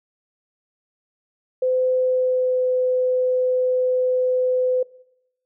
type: tone with pitch glide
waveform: sine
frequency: 511 to 506.9 Hz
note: C5 to B4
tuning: -41 to +45 cents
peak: -17 dBFS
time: 1.62-4.83 s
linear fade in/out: 5 ms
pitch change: -14 cents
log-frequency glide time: 1.94-2.67 s
effects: noise-tail reverb RT60 0.8 s tail -21 dB re dry